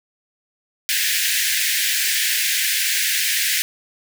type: high-pass noise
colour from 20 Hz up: pink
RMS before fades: -20 dBFS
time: 0.89-3.62 s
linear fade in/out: 0 ms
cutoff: 1600 Hz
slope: 96 dB/octave
effects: none